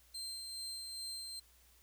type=tone with tremolo; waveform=30% pulse; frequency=4150 Hz; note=C8; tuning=15 cents flat; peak=-38 dBFS; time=0.14-1.4 s; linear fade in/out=10 ms; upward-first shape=sine; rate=2.4 Hz; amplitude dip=30%; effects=added 60 Hz sine -67 dBFS peak until 1.82 s + white hiss -67 dBFS RMS until 1.82 s